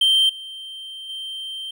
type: tone with level steps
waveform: triangle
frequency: 3136 Hz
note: G7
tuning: in tune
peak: -12 / -31 / -27 dBFS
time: 0.01-1.71 s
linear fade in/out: 5 ms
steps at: 0.29 / 1.09 s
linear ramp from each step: 5 ms
effects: none